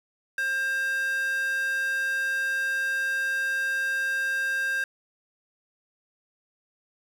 square tone with high-pass filter, 532 Hz, C5, 29 cents sharp, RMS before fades -27 dBFS, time 0.38-4.84 s, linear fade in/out 2 ms, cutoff 1600 Hz, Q 5.6, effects none

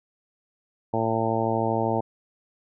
harmonic tone, 112.8 Hz, A2, 44 cents sharp, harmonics 1 / 2 / 3 / 4 / 5 / 6 / 7 / 8, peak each -30 / -30 / -30 / -30 / -30 / -30 / -30 / -30 dBFS, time 0.93-2.01 s, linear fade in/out 10 ms, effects none

